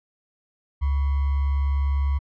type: tone with sample-and-hold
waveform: sine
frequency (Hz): 70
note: C#2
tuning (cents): +18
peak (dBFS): -19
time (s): 0.81-2.19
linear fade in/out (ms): 20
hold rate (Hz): 1050
effects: low-pass 2000 Hz 12 dB/octave